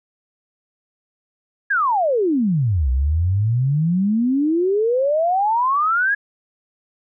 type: exponential two-way sweep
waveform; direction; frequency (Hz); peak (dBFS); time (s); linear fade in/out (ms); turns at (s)
sine; down then up; 1694 to 61.74 to 1694; -15; 1.7-6.15; 10; 2.9
effects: none